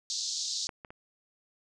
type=band-pass noise; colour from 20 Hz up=pink; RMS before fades=-34 dBFS; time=0.1-0.67 s; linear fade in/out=0 ms; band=3900 to 6900 Hz; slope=48 dB/octave
type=clicks; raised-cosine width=0.5 ms; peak=-21 / -29 / -31 dBFS; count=3; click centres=0.692 / 0.848 / 0.905 s
effects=none